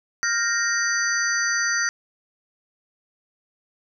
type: tone cluster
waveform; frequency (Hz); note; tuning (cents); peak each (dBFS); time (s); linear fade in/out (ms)
sine; 1401 / 1584 / 1861 / 4675 / 6000; F6 / G6 / A#6 / D8 / F#8; +5 / +18 / -3 / -9 / +23; -25 / -33 / -24 / -31 / -26; 0.23-1.89; 0
effects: none